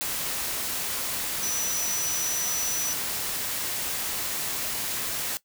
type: tone in noise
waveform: sine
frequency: 5920 Hz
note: F#8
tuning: in tune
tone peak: -27 dBFS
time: 1.43-2.93 s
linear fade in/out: 0 ms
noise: white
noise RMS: -30 dBFS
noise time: 0.01-5.37 s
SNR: 0 dB
effects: noise-tail reverb RT60 0.1 s tail -18 dB re dry